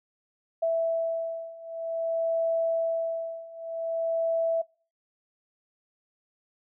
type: beating tone pair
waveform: sine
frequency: 659.3 / 659.82 Hz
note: E5 / E5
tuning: 0 / +1 cents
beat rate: 0.52 Hz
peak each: -29 / -27 dBFS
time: 0.62-4.62 s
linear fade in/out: 10 ms
effects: noise-tail reverb RT60 0.4 s tail -25 dB re dry